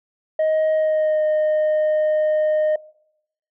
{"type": "tone with pitch glide", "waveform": "sine", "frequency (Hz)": [627, 615.2], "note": ["D#5", "D#5"], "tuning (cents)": [13, -20], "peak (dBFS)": -13, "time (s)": [0.39, 2.76], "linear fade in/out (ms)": 5, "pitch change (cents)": -33, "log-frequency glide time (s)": [0.73, 1.24], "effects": ["noise-tail reverb RT60 0.8 s tail -24 dB re dry", "tanh soft clip ceiling -15 dBFS"]}